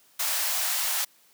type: high-pass noise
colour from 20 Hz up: white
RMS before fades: -27 dBFS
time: 0.19-1.05 s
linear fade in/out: 10 ms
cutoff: 600 Hz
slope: 48 dB/octave
effects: white hiss -60 dBFS RMS until 1.33 s + high-pass 150 Hz 12 dB/octave